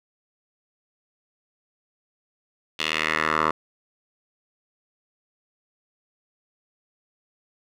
10% pulse tone with band-pass filter sweep, 78.3 Hz, D#2, 11 cents sharp, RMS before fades -24 dBFS, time 2.79-3.51 s, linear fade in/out 5 ms, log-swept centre 3200 to 1100 Hz, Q 2.2, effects none

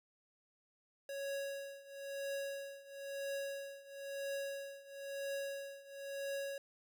square tone with tremolo, 554.4 Hz, C#5, in tune, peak -38 dBFS, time 1.09-6.58 s, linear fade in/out 2 ms, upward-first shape triangle, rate 1 Hz, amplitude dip 90%, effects none

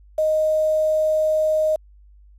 sine tone with quantisation, 622.3 Hz, D#5, in tune, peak -16 dBFS, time 0.18-1.76 s, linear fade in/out 5 ms, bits 7, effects added 50 Hz sine -46 dBFS peak until 2.38 s + resampled to 32000 Hz

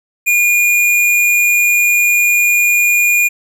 sine tone with hard clipping, 2430 Hz, D#7, 42 cents flat, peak -10 dBFS, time 0.26-3.29 s, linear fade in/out 20 ms, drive 18 dB, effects none

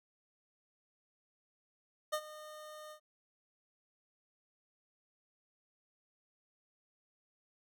25% pulse tone with ADSR envelope, 611 Hz, D#5, 32 cents flat, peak -27 dBFS, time 2.12-3 s, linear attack 17 ms, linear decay 65 ms, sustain -17 dB, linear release 86 ms, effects none

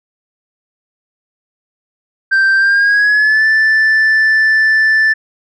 sine tone with pitch glide, 1568 to 1760 Hz, G6 to A6, 0 to 0 cents, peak -5 dBFS, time 2.31-5.14 s, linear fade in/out 20 ms, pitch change +200 cents, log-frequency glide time 2.56-3.45 s, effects tanh soft clip ceiling -7 dBFS

